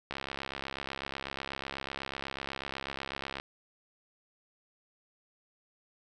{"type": "click train", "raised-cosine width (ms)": 0.3, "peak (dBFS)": -20, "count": 225, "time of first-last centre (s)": [0.11, 3.399], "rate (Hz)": 68.1, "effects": []}